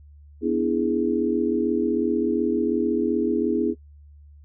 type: chord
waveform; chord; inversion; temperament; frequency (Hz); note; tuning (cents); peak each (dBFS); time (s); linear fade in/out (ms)
sine; E dominant seventh; second; equal; 246.9 / 293.7 / 329.6 / 415.3; B3 / D4 / E4 / G#4; 0 / 0 / 0 / 0; -25 / -27 / -24 / -25; 0.41-3.75; 50
effects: noise-tail reverb RT60 0.1 s tail -21 dB re dry + added 73 Hz sine -45 dBFS peak until 4.44 s